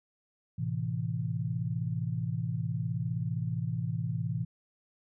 sine chord, A minor, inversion none, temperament equal with one note detuned, 110 / 129.31 / 164.81 Hz, A2 / C3 / E3, 0 / -20 / 0 cents, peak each -34 dBFS, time 0.58-4.45 s, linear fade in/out 10 ms, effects none

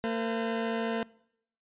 20% pulse tone pair together, 227 / 508 Hz, A#3 / B4, -46 / +49 cents, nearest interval octave + major second, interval 1395 cents, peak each -24 / -33 dBFS, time 0.04-1.03 s, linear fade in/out 0 ms, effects noise-tail reverb RT60 0.7 s tail -22 dB re dry + resampled to 8000 Hz

